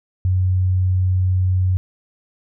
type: tone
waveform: sine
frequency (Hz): 92.4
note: F#2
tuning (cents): -2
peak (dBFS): -14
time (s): 0.25-1.77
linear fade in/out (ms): 0
effects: none